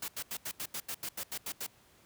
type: noise bursts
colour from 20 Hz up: white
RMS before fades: -38 dBFS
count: 12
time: 0.02-1.666 s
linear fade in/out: 5 ms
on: 62 ms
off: 82 ms
effects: pink hiss -63 dBFS RMS until 2.05 s + high-pass 60 Hz 12 dB/octave